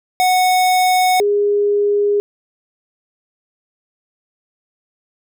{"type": "tone pair in turn", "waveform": ["square", "sine"], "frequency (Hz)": [737, 409.8], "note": ["F#5", "G#4"], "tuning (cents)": [-7, -23], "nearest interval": "minor seventh", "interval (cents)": 1016, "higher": "first", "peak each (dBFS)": -12, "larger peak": "neither", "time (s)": [[0.2, 1.2], [1.2, 2.2]], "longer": "neither", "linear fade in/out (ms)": 0, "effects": []}